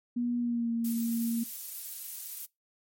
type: tone with pitch glide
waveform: sine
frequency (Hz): 241.1 to 231.4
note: B3 to A#3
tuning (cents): -41 to -13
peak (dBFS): -27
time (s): 0.16-1.44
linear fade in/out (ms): 10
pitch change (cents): -72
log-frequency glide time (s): 0.39-0.71
type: noise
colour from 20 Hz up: violet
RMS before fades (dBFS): -38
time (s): 0.84-2.46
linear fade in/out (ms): 10
effects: noise-tail reverb RT60 0.2 s tail -23 dB re dry + MP3 64 kbps